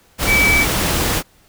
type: tone in noise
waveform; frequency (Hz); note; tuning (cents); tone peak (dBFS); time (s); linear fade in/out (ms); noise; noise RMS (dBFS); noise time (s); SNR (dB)
sine; 2300; D7; -37; -12; 0.26-0.66; 50; pink; -18; 0.18-1.23; +3
effects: pink hiss -53 dBFS RMS until 1.48 s